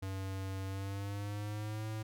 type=tone with pitch glide; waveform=square; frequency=96 to 109.01 Hz; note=G2 to A2; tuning=-36 to -16 cents; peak=-38 dBFS; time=0.02-2.03 s; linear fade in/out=10 ms; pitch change=+220 cents; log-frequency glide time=0.66-1.87 s; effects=none